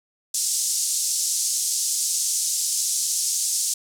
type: band-pass noise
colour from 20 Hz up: pink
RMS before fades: -24 dBFS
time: 0.34-3.74 s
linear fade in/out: 5 ms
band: 5700 to 9700 Hz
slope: 24 dB/octave
effects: none